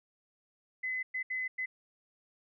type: tone bursts at uneven times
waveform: sine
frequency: 2027 Hz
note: B6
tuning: 45 cents sharp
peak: -32 dBFS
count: 4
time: 0.83-1.03 / 1.14-1.23 / 1.3-1.48 / 1.58-1.66 s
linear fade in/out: 10 ms
effects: none